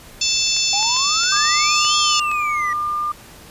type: harmonic tone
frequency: 881 Hz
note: A5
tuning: 2 cents sharp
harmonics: 3 / 4 / 5 / 6 / 7 / 8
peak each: -25 / -24 / -24 / -21 / -25 / -24 dBFS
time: 0.21-2.2 s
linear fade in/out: 5 ms
type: clicks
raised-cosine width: 0.2 ms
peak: -15 dBFS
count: 9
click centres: 0.566 / 0.828 / 0.966 / 1.235 / 1.365 / 1.453 / 1.849 / 2.194 / 2.315 s
type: exponential two-way sweep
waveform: triangle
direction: up then down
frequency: 780 to 3322 to 1909 Hz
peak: -21 dBFS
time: 0.73-2.73 s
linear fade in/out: 2 ms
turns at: 1.97 s
type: tone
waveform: sine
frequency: 1200 Hz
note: D6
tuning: 37 cents sharp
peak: -19 dBFS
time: 1.32-3.12 s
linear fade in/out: 5 ms
effects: pink hiss -42 dBFS RMS until 3.5 s + resampled to 32000 Hz